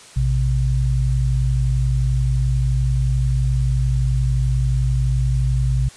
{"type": "tone pair together", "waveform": "sine", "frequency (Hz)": [57.23, 128.7], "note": ["A#1", "C3"], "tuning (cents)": [-31, -28], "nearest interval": "octave + major second", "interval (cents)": 1403, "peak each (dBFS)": -18, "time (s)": [0.16, 5.89], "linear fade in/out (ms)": 10, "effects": ["white hiss -43 dBFS RMS until 5.96 s", "resampled to 22050 Hz"]}